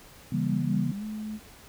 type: chord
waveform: sine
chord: C# diminished seventh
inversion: none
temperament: just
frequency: 138.59 / 166.31 / 199.57 / 239.5 Hz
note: C#3 / E3 / G3 / Bb3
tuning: 0 / +16 / +31 / +47 cents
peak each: -30 dBFS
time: 0.32-0.92 s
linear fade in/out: 5 ms
type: tone with pitch glide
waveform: sine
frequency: 195.6 to 214.5 Hz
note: G3 to A3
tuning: -4 to -44 cents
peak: -32 dBFS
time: 0.49-1.4 s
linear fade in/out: 50 ms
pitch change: +160 cents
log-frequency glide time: 0.94-1.04 s
effects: pink hiss -51 dBFS RMS until 1.68 s